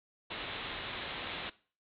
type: low-pass noise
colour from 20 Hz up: white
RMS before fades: -41 dBFS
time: 0.3-1.5 s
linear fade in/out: 10 ms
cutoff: 3900 Hz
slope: 96 dB/octave
effects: noise-tail reverb RT60 0.4 s tail -19 dB re dry